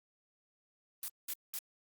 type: noise bursts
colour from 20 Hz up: blue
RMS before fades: -39 dBFS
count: 3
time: 1.03-1.589 s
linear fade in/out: 2 ms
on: 53 ms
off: 200 ms
effects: Opus 32 kbps